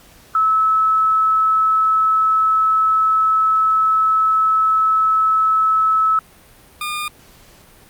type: tone pair in turn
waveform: sine / 20% pulse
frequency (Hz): 1300 / 1213.3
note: E6 / D#6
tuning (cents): -24 / -44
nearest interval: minor second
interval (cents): 120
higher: first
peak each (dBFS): -12 / -17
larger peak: first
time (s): 0.35-6.19 / 6.81-7.08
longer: first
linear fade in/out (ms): 2
effects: pink hiss -47 dBFS RMS until 7.89 s + Opus 48 kbps